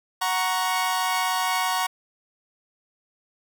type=chord; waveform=sawtooth; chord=F# major; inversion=none; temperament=equal with one note detuned; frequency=740 / 936.6 / 1108.7 Hz; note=F#5 / A#5 / C#6; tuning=0 / +8 / 0 cents; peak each=-23 dBFS; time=0.21-1.87 s; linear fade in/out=10 ms; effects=none